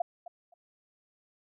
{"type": "tone with echo", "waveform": "sine", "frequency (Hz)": 695, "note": "F5", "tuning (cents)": -9, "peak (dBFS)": -25, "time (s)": [0, 0.02], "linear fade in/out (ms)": 5, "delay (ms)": 260, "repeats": 2, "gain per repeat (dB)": -15, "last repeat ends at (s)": 0.54, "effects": []}